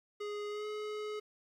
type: tone with pitch glide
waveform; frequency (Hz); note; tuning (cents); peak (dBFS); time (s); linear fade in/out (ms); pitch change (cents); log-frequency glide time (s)
square; 415.3 to 423.5; G#4 to G#4; 0 to +34; -38; 0.2-1.2; 10; +34; 0.49-0.66
effects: low-pass 5000 Hz 12 dB/octave + 11-bit